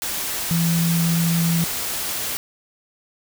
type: tone in noise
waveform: sine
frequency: 167.6 Hz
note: E3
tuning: 29 cents sharp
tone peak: -17 dBFS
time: 0.51-1.64 s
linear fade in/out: 0 ms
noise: white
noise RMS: -26 dBFS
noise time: 0.02-2.37 s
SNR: +6 dB
effects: none